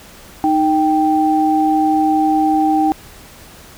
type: tone pair together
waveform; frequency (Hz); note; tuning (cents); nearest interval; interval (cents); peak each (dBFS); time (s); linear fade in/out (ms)
sine; 310.7 / 783; D#4 / G5; -2 / -2; octave + major third; 1600; -14; 0.44-2.92; 0
effects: pink hiss -40 dBFS RMS until 3.77 s